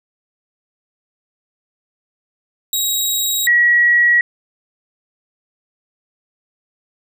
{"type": "tone pair in turn", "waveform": ["15% pulse", "sine"], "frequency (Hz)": [3819, 1917.2], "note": ["A#7", "A#6"], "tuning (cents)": [41, 48], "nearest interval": "octave", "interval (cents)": 1193, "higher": "first", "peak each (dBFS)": -9, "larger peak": "neither", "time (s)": [[2.73, 3.47], [3.47, 4.21]], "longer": "neither", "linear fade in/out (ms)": 2, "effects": []}